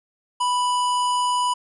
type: harmonic tone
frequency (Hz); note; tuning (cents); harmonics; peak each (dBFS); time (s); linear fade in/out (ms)
987.8; B5; 0; 1 / 3 / 5 / 7 / 9 / 10; -19 / -29 / -37 / -37 / -38 / -40; 0.4-1.54; 10
effects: none